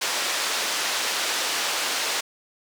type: band-pass noise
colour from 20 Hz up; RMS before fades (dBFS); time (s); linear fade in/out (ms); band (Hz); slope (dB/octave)
white; -26; 0.01-2.21; 10; 420 to 5500; 12
effects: none